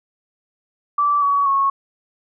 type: tone with pitch steps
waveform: sine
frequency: 1162 / 1130.2 / 1099.3 Hz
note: D6 / C#6 / C#6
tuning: -19 / +33 / -15 cents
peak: -14 dBFS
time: 0.98-1.7 s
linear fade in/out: 5 ms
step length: 240 ms
effects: none